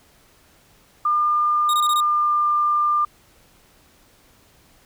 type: tone with pitch glide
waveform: sine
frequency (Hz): 1203 to 1196.1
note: D6 to D6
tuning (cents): +41 to +31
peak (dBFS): -16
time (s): 1.05-3.05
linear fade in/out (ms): 5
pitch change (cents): -10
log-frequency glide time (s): 1.81-2.53
type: tone bursts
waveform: sawtooth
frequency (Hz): 3729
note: A#7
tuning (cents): 0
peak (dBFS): -21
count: 5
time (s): 1.69-2.003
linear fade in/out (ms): 2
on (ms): 45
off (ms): 22
effects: pink hiss -55 dBFS RMS until 4.85 s